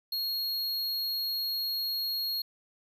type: tone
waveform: square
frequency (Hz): 4292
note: C8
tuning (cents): +43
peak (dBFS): -30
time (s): 0.12-2.42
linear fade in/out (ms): 5
effects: none